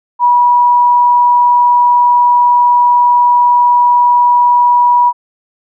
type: tone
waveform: sine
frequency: 971 Hz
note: B5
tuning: 30 cents flat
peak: -5 dBFS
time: 0.19-5.13 s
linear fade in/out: 50 ms
effects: none